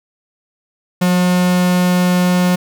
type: tone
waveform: 45% pulse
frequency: 179.9 Hz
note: F#3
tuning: 48 cents flat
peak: -11 dBFS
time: 1.01-2.56 s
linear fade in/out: 10 ms
effects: none